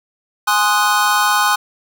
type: chord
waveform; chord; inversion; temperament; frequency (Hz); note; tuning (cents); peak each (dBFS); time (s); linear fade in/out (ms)
square; Ab dominant seventh; none; equal; 830.6 / 1046.5 / 1244.5 / 1480; Ab5 / C6 / Eb6 / Gb6; 0 / 0 / 0 / 0; -19; 0.47-1.56; 10
effects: none